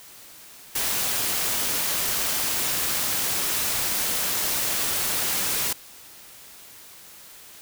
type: noise with amplitude modulation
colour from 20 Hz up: white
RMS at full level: -24 dBFS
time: 0.75-5.73 s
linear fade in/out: 5 ms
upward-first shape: sine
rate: 230 Hz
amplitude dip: 25%
effects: white hiss -46 dBFS RMS until 7.61 s